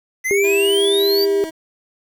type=exponential sweep; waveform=square; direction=up; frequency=2000 to 4768 Hz; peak=-19 dBFS; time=0.24-1.26 s; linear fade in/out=20 ms
type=tone; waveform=sine; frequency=399 Hz; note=G4; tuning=31 cents sharp; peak=-14 dBFS; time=0.31-1.44 s; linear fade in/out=0 ms
type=tone with pitch glide; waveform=25% pulse; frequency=329.4 to 321.3 Hz; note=E4 to E4; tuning=-1 to -44 cents; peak=-23 dBFS; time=0.43-1.51 s; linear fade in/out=20 ms; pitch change=-43 cents; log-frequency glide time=0.64-1.4 s
effects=8-bit